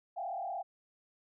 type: tone with frequency modulation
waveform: sine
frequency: 740 Hz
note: F#5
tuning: in tune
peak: -35 dBFS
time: 0.16-0.63 s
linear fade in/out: 20 ms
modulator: 37.4 Hz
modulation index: 1.8
effects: none